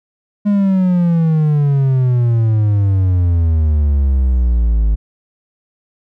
triangle exponential sweep, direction down, 207.7 to 51.91 Hz, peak -8 dBFS, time 0.45-4.96 s, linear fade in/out 20 ms, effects none

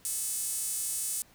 sawtooth tone with high-pass filter, 432.5 Hz, A4, 30 cents flat, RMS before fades -33 dBFS, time 0.05-1.22 s, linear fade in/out 0 ms, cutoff 8900 Hz, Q 2.3, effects pink hiss -60 dBFS RMS until 1.34 s

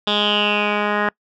10% pulse tone with low-pass filter sweep, 207.7 Hz, G#3, in tune, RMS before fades -19 dBFS, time 0.07-1.09 s, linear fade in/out 2 ms, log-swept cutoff 3600 to 1800 Hz, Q 7.8, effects noise-tail reverb RT60 0.1 s tail -25 dB re dry

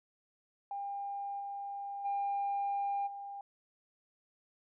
sine tone with level steps, 801 Hz, G5, 37 cents sharp, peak -36 / -38 / -30 / -41 dBFS, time 0.71-3.41 s, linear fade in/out 2 ms, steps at 1.39 / 2.04 / 3.06 s, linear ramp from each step 20 ms, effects tanh soft clip ceiling -28 dBFS

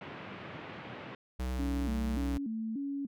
pink band-pass noise, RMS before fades -45 dBFS, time 0.01-1.15 s, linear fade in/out 2 ms, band 110 to 2900 Hz, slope 24 dB/octave
square tone, 63.3 Hz, B1, 43 cents sharp, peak -33 dBFS, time 1.39-2.38 s, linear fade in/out 10 ms
sine tone with vibrato, 249.3 Hz, B3, 16 cents sharp, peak -33 dBFS, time 1.58-3.07 s, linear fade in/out 20 ms, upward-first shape square, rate 1.7 Hz, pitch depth 200 cents each way
effects none

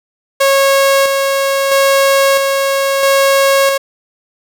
sawtooth tone with tremolo, 548 Hz, C#5, 20 cents flat, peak -4 dBFS, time 0.4-3.78 s, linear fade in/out 10 ms, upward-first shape square, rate 0.76 Hz, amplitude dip 35%, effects none

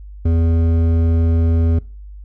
sine tone with hard clipping, 82.8 Hz, E2, 8 cents sharp, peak -14 dBFS, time 0.25-1.79 s, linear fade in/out 5 ms, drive 11 dB, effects noise-tail reverb RT60 0.4 s tail -23 dB re dry + added 50 Hz sine -32 dBFS peak until 2.24 s

